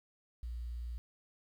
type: tone with quantisation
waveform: sine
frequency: 59.3 Hz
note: A#1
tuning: 30 cents sharp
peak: -38 dBFS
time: 0.43-0.98 s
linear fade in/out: 0 ms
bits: 11
effects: none